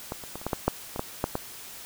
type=clicks; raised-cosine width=1 ms; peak=-17 / -26 / -21 / -28 / -14 / -11 / -7 / -20 / -13 / -10 / -13 dBFS; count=11; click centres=0.121 / 0.238 / 0.356 / 0.415 / 0.466 / 0.532 / 0.68 / 0.961 / 0.994 / 1.241 / 1.354 s; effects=white hiss -43 dBFS RMS until 1.85 s